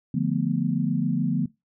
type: chord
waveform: sine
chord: B half-diminished seventh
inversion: first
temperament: equal with one note detuned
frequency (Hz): 147.34 / 174.61 / 220 / 246.9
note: D3 / F3 / A3 / B3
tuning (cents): +6 / 0 / 0 / 0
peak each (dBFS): -27 / -26 / -28 / -27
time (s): 0.14-1.46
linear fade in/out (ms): 5
effects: noise-tail reverb RT60 0.2 s tail -21 dB re dry